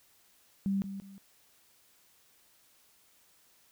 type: tone with echo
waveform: sine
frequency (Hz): 196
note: G3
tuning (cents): 0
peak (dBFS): -27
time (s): 0.66-0.82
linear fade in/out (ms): 0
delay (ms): 180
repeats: 2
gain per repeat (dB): -10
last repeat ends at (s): 1.18
effects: white hiss -65 dBFS RMS until 3.71 s